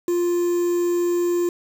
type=tone with quantisation; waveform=triangle; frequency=349.2 Hz; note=F4; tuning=in tune; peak=-16 dBFS; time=0.08-1.49 s; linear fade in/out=2 ms; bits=6; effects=none